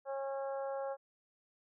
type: harmonic tone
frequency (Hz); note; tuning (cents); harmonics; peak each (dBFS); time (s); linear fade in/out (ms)
272.8; C#4; -28; 2 / 3 / 4 / 5 / 6; -37 / -43 / -50 / -52 / -57; 0.05-0.97; 50
effects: none